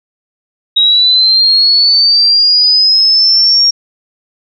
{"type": "linear sweep", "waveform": "sine", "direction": "up", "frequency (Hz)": [3800, 5588], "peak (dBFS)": -5, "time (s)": [0.76, 3.71], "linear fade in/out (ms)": 10, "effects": []}